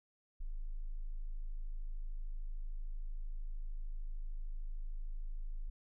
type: tone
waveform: sine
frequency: 26.59 Hz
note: G#0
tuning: 42 cents sharp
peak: -37 dBFS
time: 0.4-5.7 s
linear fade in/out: 10 ms
effects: none